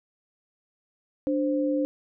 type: tone pair together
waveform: sine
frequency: 293.7 / 523 Hz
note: D4 / C5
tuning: 0 / -1 cents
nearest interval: minor seventh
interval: 999 cents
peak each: -24 / -27 dBFS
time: 1.27-1.85 s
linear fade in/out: 0 ms
effects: none